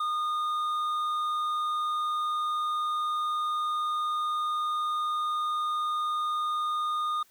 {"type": "tone with hard clipping", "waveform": "sine", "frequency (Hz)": 1224, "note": "D#6", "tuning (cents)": -29, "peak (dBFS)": -28, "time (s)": [0, 7.23], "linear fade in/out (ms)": 5, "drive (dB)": 5, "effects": ["white hiss -62 dBFS RMS until 7.3 s"]}